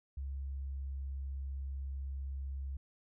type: tone with pitch glide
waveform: sine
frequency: 68.3 to 67.87 Hz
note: C#2 to C#2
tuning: -25 to -36 cents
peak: -37 dBFS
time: 0.17-2.77 s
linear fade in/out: 5 ms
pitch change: -11 cents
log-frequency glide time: 0.29-0.97 s
effects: none